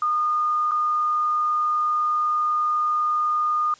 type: tone with dropouts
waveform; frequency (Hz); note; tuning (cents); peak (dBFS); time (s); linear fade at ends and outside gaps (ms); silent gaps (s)
sine; 1222; D#6; -32; -19; 0.02-3.74; 2; 0.711-0.717
effects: white hiss -52 dBFS RMS until 3.79 s + resampled to 16000 Hz